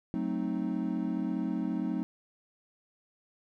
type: chord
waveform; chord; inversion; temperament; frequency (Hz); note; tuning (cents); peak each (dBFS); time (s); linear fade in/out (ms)
triangle; F# diminished seventh; none; equal; 185 / 220 / 261.6 / 311.1; F#3 / A3 / C4 / Eb4; 0 / 0 / 0 / 0; -33; 0.14-2.03; 0
effects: none